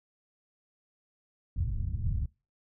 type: low-pass noise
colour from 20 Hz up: white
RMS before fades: -31 dBFS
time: 1.56-2.26 s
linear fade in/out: 5 ms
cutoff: 110 Hz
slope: 24 dB/octave
effects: noise-tail reverb RT60 0.3 s tail -23 dB re dry